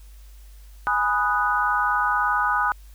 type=chord; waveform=sine; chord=G# minor seventh; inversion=none; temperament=equal; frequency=830.6 / 987.8 / 1244.5 / 1480 Hz; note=G#5 / B5 / D#6 / F#6; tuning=0 / 0 / 0 / 0 cents; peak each=-26 / -26 / -23 / -24 dBFS; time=0.87-2.72 s; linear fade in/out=0 ms; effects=added 50 Hz sine -42 dBFS peak until 2.94 s + white hiss -57 dBFS RMS until 2.94 s